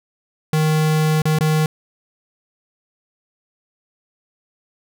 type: tone with dropouts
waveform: square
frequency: 155.56 Hz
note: D#3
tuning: in tune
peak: -15 dBFS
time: 0.53-1.66 s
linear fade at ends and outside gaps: 2 ms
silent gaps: 1.219-1.254 / 1.387-1.408 s
effects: none